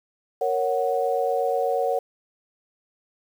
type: chord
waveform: sine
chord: F# major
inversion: first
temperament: equal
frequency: 466.2 / 554.4 / 740 Hz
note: A#4 / C#5 / F#5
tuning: 0 / 0 / 0 cents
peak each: -25 dBFS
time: 0.41-1.99 s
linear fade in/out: 5 ms
effects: 8-bit